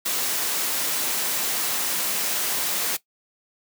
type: noise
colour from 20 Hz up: white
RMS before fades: -25 dBFS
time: 0.05-2.97 s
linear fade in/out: 10 ms
effects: noise-tail reverb RT60 0.1 s tail -17 dB re dry + high-pass 200 Hz 12 dB/octave

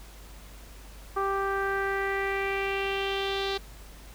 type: tone with low-pass filter sweep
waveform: sawtooth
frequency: 392 Hz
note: G4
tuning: in tune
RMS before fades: -29 dBFS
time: 1.16-3.58 s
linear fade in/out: 10 ms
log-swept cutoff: 1200 to 4000 Hz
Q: 3.9
effects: added 50 Hz sine -45 dBFS peak until 4.14 s + pink hiss -51 dBFS RMS until 4.14 s

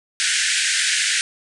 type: band-pass noise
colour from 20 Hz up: pink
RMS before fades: -20 dBFS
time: 0.2-1.21 s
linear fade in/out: 0 ms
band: 1500 to 9700 Hz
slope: 96 dB/octave
effects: none

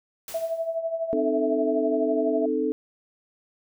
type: noise with exponential decay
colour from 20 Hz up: white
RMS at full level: -36 dBFS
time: 0.28-0.79 s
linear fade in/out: 1 ms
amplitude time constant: 110 ms
type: tone with tremolo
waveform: sine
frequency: 658 Hz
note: E5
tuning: 3 cents flat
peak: -22 dBFS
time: 0.34-2.46 s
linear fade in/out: 5 ms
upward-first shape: triangle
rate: 12 Hz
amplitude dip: 75%
type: chord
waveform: sine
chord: A diminished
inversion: first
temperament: equal with one note detuned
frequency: 261.6 / 307.2 / 440 Hz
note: C4 / Eb4 / A4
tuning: 0 / -22 / 0 cents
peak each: -28 / -27 / -25 dBFS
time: 1.13-2.72 s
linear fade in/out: 0 ms
effects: none

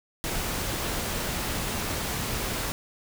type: noise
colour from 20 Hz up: pink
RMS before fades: -30 dBFS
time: 0.24-2.72 s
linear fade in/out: 0 ms
effects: none

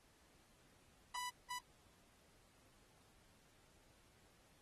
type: tone bursts at uneven times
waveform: sawtooth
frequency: 990 Hz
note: B5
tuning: 4 cents sharp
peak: -39 dBFS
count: 2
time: 1.14-1.3 / 1.5-1.59 s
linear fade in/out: 10 ms
effects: pink hiss -71 dBFS RMS until 4.61 s + AAC 32 kbps

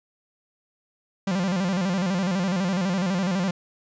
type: tone with vibrato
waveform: 45% pulse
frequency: 185.5 Hz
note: F#3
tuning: 5 cents sharp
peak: -22 dBFS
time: 1.27-3.51 s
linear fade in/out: 5 ms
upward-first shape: square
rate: 12 Hz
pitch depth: 98 cents each way
effects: resampled to 16000 Hz + 10-bit

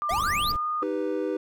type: tone with pitch glide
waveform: sine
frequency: 1193 to 1226.5 Hz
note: D6 to D#6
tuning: +27 to -25 cents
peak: -25 dBFS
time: 0.02-0.83 s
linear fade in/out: 0 ms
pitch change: +48 cents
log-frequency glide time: 0.38-0.67 s
type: exponential sweep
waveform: square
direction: up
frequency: 623 to 5020 Hz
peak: -27 dBFS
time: 0.09-0.52 s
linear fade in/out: 5 ms
type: noise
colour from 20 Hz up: brown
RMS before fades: -35 dBFS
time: 0.1-0.57 s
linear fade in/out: 10 ms
type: chord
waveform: triangle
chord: Eb augmented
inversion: none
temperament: equal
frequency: 311.1 / 392 / 493.9 Hz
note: Eb4 / G4 / B4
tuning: 0 / 0 / 0 cents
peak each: -28 dBFS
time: 0.82-1.37 s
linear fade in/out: 5 ms
effects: none

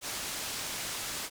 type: low-pass noise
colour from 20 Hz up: white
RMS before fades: -37 dBFS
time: 0.01-1.3 s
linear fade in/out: 50 ms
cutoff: 8700 Hz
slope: 12 dB/octave
effects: none

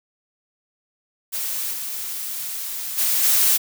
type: noise with level steps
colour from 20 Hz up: blue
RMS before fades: -26 / -29 / -20 / -17 dBFS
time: 1.32-3.58 s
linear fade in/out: 20 ms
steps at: 1.72 / 2.97 / 3.22 s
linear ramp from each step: 20 ms
effects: none

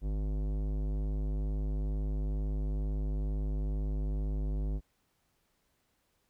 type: tone with tanh clipping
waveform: sine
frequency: 51.1 Hz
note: G#1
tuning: 27 cents flat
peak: -32 dBFS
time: 0.01-4.81 s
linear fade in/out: 50 ms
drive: 17 dB
effects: pink hiss -75 dBFS RMS until 6.29 s

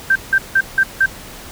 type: tone bursts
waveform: sine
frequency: 1568 Hz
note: G6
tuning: in tune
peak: -9 dBFS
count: 5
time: 0.1-1.06 s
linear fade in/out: 5 ms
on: 56 ms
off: 170 ms
effects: pink hiss -35 dBFS RMS until 1.51 s

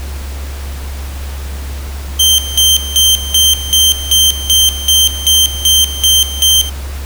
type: tone with tremolo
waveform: sawtooth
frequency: 3136 Hz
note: G7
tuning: in tune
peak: -3 dBFS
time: 2.19-6.7 s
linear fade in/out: 10 ms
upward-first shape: square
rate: 2.6 Hz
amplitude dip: 80%
effects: added 69 Hz sine -20 dBFS peak until 7.05 s + pink hiss -31 dBFS RMS until 7.05 s

